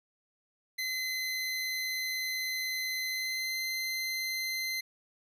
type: tone with pitch glide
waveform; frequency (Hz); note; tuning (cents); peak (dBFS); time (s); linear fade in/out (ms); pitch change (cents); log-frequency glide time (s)
25% pulse; 2046 to 2067; C7 to C7; -39 to -22; -28; 0.78-4.81; 10; +17; 3.07-3.59
effects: none